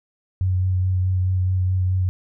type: tone with vibrato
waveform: sine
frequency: 92.5 Hz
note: F#2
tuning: in tune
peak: -17 dBFS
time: 0.41-2.09 s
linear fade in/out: 0 ms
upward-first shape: sine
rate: 4.7 Hz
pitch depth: 17 cents each way
effects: none